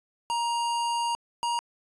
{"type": "tone pair in turn", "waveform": "square", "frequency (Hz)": [940, 945.4], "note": ["A#5", "A#5"], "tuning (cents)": [14, 24], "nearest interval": "unison", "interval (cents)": 10, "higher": "second", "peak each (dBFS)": -26, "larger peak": "neither", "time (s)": [[0.3, 1.15], [1.43, 1.59]], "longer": "first", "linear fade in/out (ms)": 0, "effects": ["resampled to 24000 Hz"]}